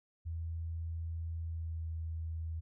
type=tone with pitch glide; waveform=sine; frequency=82.41 to 81.18 Hz; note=E2 to E2; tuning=0 to -26 cents; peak=-36 dBFS; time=0.25-2.61 s; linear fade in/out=20 ms; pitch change=-26 cents; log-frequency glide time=1.41-1.89 s; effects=none